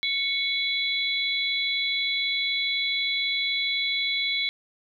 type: tone cluster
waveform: sine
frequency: 2214 / 3399 / 3967 Hz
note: C#7 / G#7 / B7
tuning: -3 / +39 / +7 cents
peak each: -27 / -28 / -29 dBFS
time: 0.03-4.49 s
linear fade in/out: 0 ms
effects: none